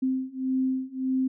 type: beating tone pair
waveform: sine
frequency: 260 / 261.7 Hz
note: C4 / C4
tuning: -11 / 0 cents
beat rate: 1.7 Hz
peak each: -28 / -27 dBFS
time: 0.02-1.28 s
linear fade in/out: 10 ms
effects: none